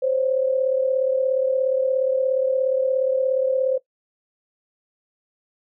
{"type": "tone pair together", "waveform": "sine", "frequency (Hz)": [520, 557], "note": ["C5", "C#5"], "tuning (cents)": [-11, 8], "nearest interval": "minor second", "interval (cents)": 119, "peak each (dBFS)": [-19, -24], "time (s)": [0.02, 3.78], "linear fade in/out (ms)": 10, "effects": ["noise-tail reverb RT60 0.1 s tail -17 dB re dry"]}